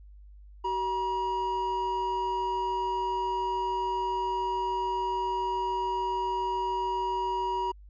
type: tone pair together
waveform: triangle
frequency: 379.4 / 957 Hz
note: F#4 / A#5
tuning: +43 / +45 cents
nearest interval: octave + major third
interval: 1602 cents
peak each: -32 / -26 dBFS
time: 0.64-7.72 s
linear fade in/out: 10 ms
effects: added 50 Hz sine -47 dBFS peak until 7.89 s + resampled to 16000 Hz